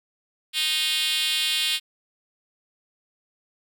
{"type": "tone with high-pass filter", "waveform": "5% pulse", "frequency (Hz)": 310, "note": "D#4", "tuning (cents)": -6, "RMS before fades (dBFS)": -24, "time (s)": [0.53, 1.8], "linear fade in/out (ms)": 50, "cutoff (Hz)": 3300, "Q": 2.1, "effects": []}